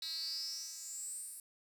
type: tone with high-pass filter sweep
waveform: 10% pulse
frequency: 323.7 Hz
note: E4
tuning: 31 cents flat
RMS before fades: -43 dBFS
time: 0.02-1.4 s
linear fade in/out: 2 ms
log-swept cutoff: 3900 to 9900 Hz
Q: 9.7
effects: none